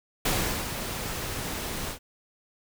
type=noise with ADSR envelope; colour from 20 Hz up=pink; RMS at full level=-25 dBFS; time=0.25-1.99 s; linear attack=5 ms; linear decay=400 ms; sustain=-8 dB; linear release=95 ms; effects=none